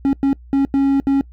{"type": "tone bursts at uneven times", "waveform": "triangle", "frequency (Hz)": 274.9, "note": "C#4", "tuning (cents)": -14, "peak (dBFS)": -10, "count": 5, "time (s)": [[0.05, 0.13], [0.23, 0.33], [0.53, 0.65], [0.74, 1], [1.07, 1.21]], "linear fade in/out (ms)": 0, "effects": ["noise-tail reverb RT60 0.1 s tail -23 dB re dry", "added 60 Hz sine -38 dBFS peak until 1.32 s"]}